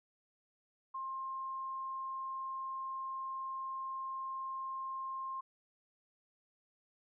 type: tone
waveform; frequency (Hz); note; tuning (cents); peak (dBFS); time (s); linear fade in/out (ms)
sine; 1061; C6; +24; -38; 0.94-5.41; 10
effects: none